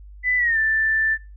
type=tone with pitch glide; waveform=sine; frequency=1996 to 1768 Hz; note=B6 to A6; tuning=+18 to +8 cents; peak=-17 dBFS; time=0.23-1.18 s; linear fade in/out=50 ms; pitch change=-210 cents; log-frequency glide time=0.37-0.58 s; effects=noise-tail reverb RT60 0.3 s tail -24 dB re dry + added 50 Hz sine -39 dBFS peak until 1.36 s